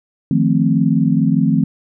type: chord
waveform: sine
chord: F dominant seventh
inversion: third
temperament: equal with one note detuned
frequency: 155.03 / 174.61 / 220 / 261.6 Hz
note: Eb3 / F3 / A3 / C4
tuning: -6 / 0 / 0 / 0 cents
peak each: -17 dBFS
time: 0.31-1.64 s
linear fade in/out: 2 ms
effects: none